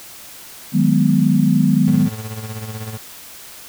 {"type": "chord", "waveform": "sine", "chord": "G# minor seventh", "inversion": "second", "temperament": "equal with one note detuned", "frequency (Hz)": [155.56, 185, 208.7, 246.9], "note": ["D#3", "F#3", "G#3", "B3"], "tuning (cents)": [0, 0, 9, 0], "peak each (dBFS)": -17, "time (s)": [0.72, 2.1], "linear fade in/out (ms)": 50}
{"type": "tone with tremolo", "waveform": "35% pulse", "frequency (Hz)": 109.2, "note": "A2", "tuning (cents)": -13, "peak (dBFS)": -23, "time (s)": [1.87, 2.98], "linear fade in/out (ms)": 10, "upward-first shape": "sine", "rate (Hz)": 16, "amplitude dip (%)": 60}
{"effects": ["white hiss -38 dBFS RMS until 3.68 s"]}